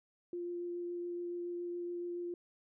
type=tone with vibrato; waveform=sine; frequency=349.2 Hz; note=F4; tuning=in tune; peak=-37 dBFS; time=0.33-2.34 s; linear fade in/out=2 ms; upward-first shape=triangle; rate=7.1 Hz; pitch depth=10 cents each way; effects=none